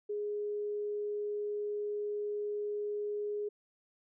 sine tone, 415.3 Hz, G#4, in tune, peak -33 dBFS, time 0.09-3.49 s, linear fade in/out 10 ms, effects none

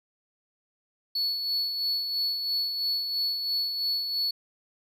triangle tone with tremolo, 4414 Hz, C#8, 8 cents flat, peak -23 dBFS, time 1.15-4.31 s, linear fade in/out 5 ms, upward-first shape sine, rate 3 Hz, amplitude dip 45%, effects none

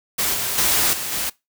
white noise with level steps, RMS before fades -21 / -24 / -18 / -27 / -24 dBFS, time 0.18-1.3 s, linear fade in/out 10 ms, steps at 0.34 / 0.58 / 0.93 / 1.12 s, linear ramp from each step 2 ms, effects noise-tail reverb RT60 0.2 s tail -21 dB re dry

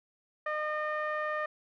sawtooth tone with low-pass filter, 609 Hz, D#5, 37 cents flat, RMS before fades -33 dBFS, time 0.46-1.46 s, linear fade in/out 5 ms, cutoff 1600 Hz, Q 6.5, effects none

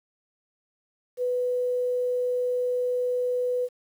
sine tone, 496.1 Hz, B4, 8 cents sharp, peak -23 dBFS, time 1.17-3.69 s, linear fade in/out 50 ms, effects 9-bit

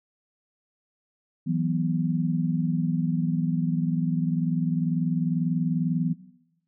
sine chord, E suspended second, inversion none, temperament equal, 164.81 / 185 / 246.9 Hz, E3 / F#3 / B3, 0 / 0 / 0 cents, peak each -25 / -28 / -28 dBFS, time 1.46-6.14 s, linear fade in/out 20 ms, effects noise-tail reverb RT60 0.8 s tail -17 dB re dry

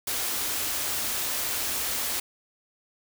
white band-stop noise, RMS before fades -29 dBFS, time 0.07-2.2 s, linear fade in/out 5 ms, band 130 to 210 Hz, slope 96 dB/octave, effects none

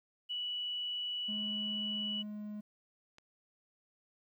sine tone, 2949 Hz, F#7, 6 cents flat, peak -35 dBFS, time 0.29-2.23 s, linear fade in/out 20 ms
triangle tone with pitch glide, 211.3 to 209.8 Hz, G#3 to G#3, +30 to +18 cents, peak -38 dBFS, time 1.28-2.61 s, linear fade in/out 10 ms, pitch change -12 cents, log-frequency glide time 1.86-2.34 s
click, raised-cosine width 0.2 ms, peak -38 dBFS, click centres 3.184 s
effects 12-bit

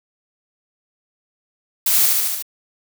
blue noise with echo, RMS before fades -17 dBFS, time 1.86-2.06 s, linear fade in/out 5 ms, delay 73 ms, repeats 5, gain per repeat -2 dB, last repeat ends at 2.425 s, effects none

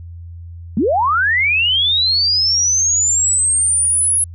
sine linear sweep, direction up, 176.4 to 10650 Hz, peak -12 dBFS, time 0.77-4.24 s, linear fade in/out 2 ms, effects added 85 Hz sine -30 dBFS peak until 4.34 s

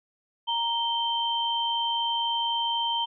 sine tone pair together, 932.3 / 3124 Hz, A#5 / G7, 0 / -7 cents, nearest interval octave + major sixth, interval 2093 cents, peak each -27 dBFS, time 0.47-3.06 s, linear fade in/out 20 ms, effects none

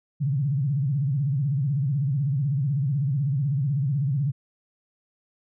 sine tone with vibrato, 138.8 Hz, C#3, 3 cents sharp, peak -21 dBFS, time 0.2-4.32 s, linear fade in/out 20 ms, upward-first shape sine, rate 16 Hz, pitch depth 180 cents each way, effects none

